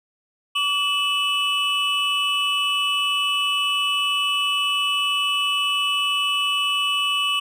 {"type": "tone cluster", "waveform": "triangle", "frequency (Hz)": [1148, 2619, 2965], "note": ["D6", "E7", "F#7"], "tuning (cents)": [-40, -12, 3], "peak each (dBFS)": [-24, -24, -20], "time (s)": [0.55, 7.4], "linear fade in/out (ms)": 10, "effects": []}